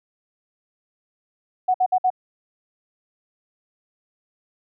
sine tone bursts, 740 Hz, F#5, in tune, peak -15 dBFS, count 4, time 1.68-2.103 s, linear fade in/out 10 ms, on 63 ms, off 57 ms, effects none

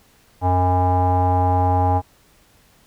square tone with low-pass filter, 91 Hz, F#2, 28 cents flat, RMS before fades -17 dBFS, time 0.41-2.02 s, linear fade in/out 50 ms, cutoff 850 Hz, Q 9.9, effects pink hiss -55 dBFS RMS until 2.86 s

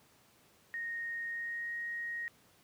sine tone with pitch glide, 1859 to 1876.3 Hz, A#6 to A#6, -5 to +11 cents, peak -36 dBFS, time 0.74-2.28 s, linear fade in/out 0 ms, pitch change +16 cents, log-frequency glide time 1.29-1.73 s, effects pink hiss -65 dBFS RMS until 2.63 s + high-pass 100 Hz 12 dB/octave

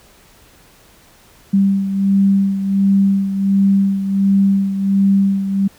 sine beating tone pair, 196 / 197.4 Hz, G3 / G3, 0 / +12 cents, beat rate 1.4 Hz, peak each -12 / -19 dBFS, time 1.53-5.68 s, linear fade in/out 10 ms, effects pink hiss -48 dBFS RMS until 5.78 s

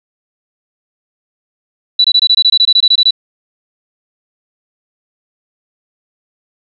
sine tone bursts, 3951 Hz, B7, in tune, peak -5 dBFS, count 15, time 1.99-3.108 s, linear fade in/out 5 ms, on 54 ms, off 22 ms, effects none

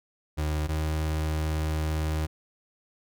35% pulse tone pair in turn, 76.5 / 77.84 Hz, D#2 / D#2, -29 / +1 cents, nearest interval unison, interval 30 cents, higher second, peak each -24 dBFS, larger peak neither, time 0.37-0.68 / 0.68-2.27 s, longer second, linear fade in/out 20 ms, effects none

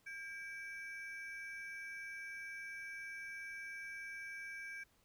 triangle ring-modulated tone, 1956 Hz, B6, 17 cents flat, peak -40 dBFS, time 0.06-4.84 s, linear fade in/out 10 ms, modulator 349 Hz, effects pink hiss -73 dBFS RMS until 5.04 s

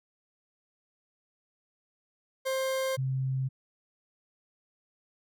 40% pulse / sine tone pair in turn, 528 / 132 Hz, C5 / C3, +16 / +16 cents, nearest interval 2 octaves, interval 2400 cents, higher first, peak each -27 dBFS, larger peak neither, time 2.45-2.97 / 2.97-3.49 s, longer neither, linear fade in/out 20 ms, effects none

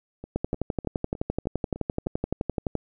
two click trains, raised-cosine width 2 ms, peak -24 / -12 dBFS, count 7 / 29, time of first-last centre 0.24-2.064 / 0.36-2.753 s, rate 3.29 / 11.7 Hz, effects none

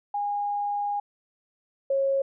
sine tone pair in turn, 818 / 545.4 Hz, G#5 / C#5, -26 / -28 cents, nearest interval perfect fifth, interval 702 cents, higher first, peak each -25 / -21 dBFS, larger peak second, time 0.14-1 / 1.9-2.22 s, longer first, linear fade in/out 5 ms, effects none

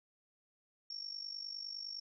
sine tone with amplitude modulation, 5490 Hz, F8, 31 cents flat, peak -38 dBFS, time 0.9-2 s, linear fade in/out 5 ms, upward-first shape sine, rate 49.8 Hz, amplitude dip 80%, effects none

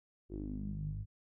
sawtooth tone with low-pass filter sweep, 51 Hz, G#1, 31 cents flat, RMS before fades -40 dBFS, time 0.29-1.06 s, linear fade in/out 50 ms, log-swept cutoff 370 to 110 Hz, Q 6.8, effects none

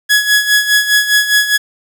sawtooth tone with tremolo, 1682 Hz, G#6, 22 cents sharp, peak -3 dBFS, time 0.09-1.58 s, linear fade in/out 20 ms, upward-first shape sine, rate 4.9 Hz, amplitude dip 70%, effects 7-bit

